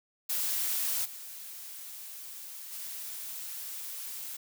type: noise with level steps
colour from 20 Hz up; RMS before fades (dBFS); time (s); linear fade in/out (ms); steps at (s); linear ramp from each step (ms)
blue; -31 / -44 / -40; 0.29-4.37; 10; 1.04 / 2.71; 20
effects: none